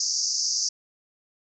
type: band-pass noise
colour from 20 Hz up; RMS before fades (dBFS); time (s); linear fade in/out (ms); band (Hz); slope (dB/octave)
pink; -26; 0-0.69; 5; 4800 to 6600; 96
effects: none